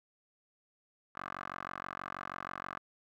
10% pulse tone with band-pass filter, 46.25 Hz, F#1, in tune, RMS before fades -43 dBFS, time 1.15-2.79 s, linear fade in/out 10 ms, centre 1300 Hz, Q 3.7, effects none

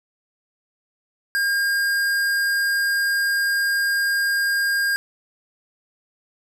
sine tone with hard clipping, 1613 Hz, G6, 49 cents sharp, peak -20 dBFS, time 1.35-4.96 s, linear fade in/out 0 ms, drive 16 dB, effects none

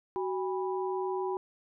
sine tone cluster, 375.3 / 809 / 984 Hz, F#4 / G#5 / B5, +25 / -46 / -7 cents, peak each -31 / -38 / -37 dBFS, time 0.16-1.37 s, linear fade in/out 0 ms, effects none

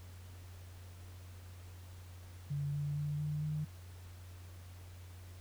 sine tone with pitch steps, 143.1 / 145.27 / 147.46 / 149.69 / 151.96 Hz, D3 / D3 / D3 / D3 / D#3, -45 / -19 / +7 / +33 / -41 cents, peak -34 dBFS, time 2.5-3.65 s, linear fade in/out 10 ms, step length 230 ms, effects added 90 Hz sine -49 dBFS peak until 5.4 s + pink hiss -60 dBFS RMS until 5.4 s

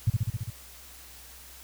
sine tone with echo, 111 Hz, A2, 16 cents sharp, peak -18 dBFS, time 0.07-0.1 s, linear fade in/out 5 ms, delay 67 ms, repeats 6, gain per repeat -2 dB, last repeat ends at 0.502 s, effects added 63 Hz sine -53 dBFS peak until 1.63 s + white hiss -49 dBFS RMS until 1.63 s

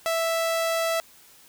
sawtooth tone, 659.3 Hz, E5, in tune, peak -19 dBFS, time 0.06-1 s, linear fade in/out 0 ms, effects white hiss -53 dBFS RMS until 1.48 s

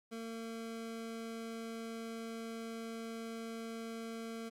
25% pulse tone, 227.3 Hz, A#3, 43 cents flat, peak -38 dBFS, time 0.11-4.5 s, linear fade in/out 20 ms, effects low-pass 12000 Hz 12 dB/octave + 12-bit

